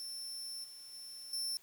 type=tone with level steps; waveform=sawtooth; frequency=5370 Hz; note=E8; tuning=31 cents sharp; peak=-39 / -47 / -44 / -33 dBFS; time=0-1.57 s; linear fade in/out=0 ms; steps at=0.64 / 0.93 / 1.33 s; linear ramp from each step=2 ms; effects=white hiss -64 dBFS RMS until 1.62 s